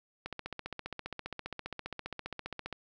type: click train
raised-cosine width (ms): 0.3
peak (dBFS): -22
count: 38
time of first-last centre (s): 0.26-2.727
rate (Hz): 15
effects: none